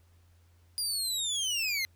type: linear sweep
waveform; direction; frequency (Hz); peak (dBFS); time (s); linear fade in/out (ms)
25% pulse; down; 4876 to 2047; -25; 0.78-1.85; 0
effects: added 86 Hz sine -59 dBFS peak until 1.95 s + pink hiss -70 dBFS RMS until 1.95 s